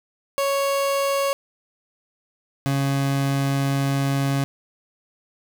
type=tone pair in turn; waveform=30% pulse; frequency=554.4 / 138.08 Hz; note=C#5 / C#3; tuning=0 / -6 cents; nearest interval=2 octaves; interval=2406 cents; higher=first; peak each=-17 dBFS; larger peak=neither; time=0.38-1.33 / 2.66-4.44 s; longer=second; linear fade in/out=0 ms; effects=none